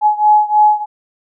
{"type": "beating tone pair", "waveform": "sine", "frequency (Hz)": [844, 847.2], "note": ["G#5", "G#5"], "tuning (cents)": [28, 34], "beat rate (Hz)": 3.2, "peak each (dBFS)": [-10, -12], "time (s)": [0.01, 0.86], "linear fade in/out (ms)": 50, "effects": []}